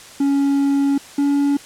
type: tone pair in turn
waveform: triangle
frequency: 279.1 / 283.5 Hz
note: C#4 / C#4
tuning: +12 / +39 cents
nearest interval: unison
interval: 27 cents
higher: second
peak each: -12 dBFS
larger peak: neither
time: 0.2-0.98 / 1.18-1.57 s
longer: first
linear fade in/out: 5 ms
effects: white hiss -40 dBFS RMS until 1.65 s + low-pass 9000 Hz 12 dB/octave